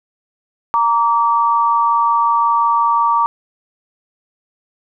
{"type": "tone pair together", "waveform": "sine", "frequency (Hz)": [930.5, 1156], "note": ["A#5", "D6"], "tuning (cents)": [-3, -28], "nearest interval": "major third", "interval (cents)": 375, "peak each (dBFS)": -14, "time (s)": [0.74, 3.26], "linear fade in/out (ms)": 0, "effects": []}